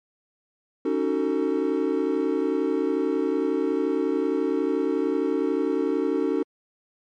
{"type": "chord", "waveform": "triangle", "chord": "D# half-diminished seventh", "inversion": "third", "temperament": "just", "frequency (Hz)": [280, 311.1, 373.4, 448], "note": ["C#4", "D#4", "F#4", "A4"], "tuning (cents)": [18, 0, 16, 31], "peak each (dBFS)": -25, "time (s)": [0.85, 6.43], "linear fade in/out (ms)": 5, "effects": ["MP3 48 kbps"]}